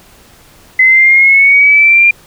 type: linear sweep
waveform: sine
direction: up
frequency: 2034 to 2401 Hz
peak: -3 dBFS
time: 0.79-2.11 s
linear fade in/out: 5 ms
effects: pink hiss -42 dBFS RMS until 2.26 s